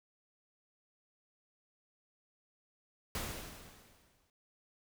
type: noise with exponential decay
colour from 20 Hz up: pink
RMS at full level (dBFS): -37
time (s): 3.15-4.3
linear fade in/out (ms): 1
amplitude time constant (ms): 250
effects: none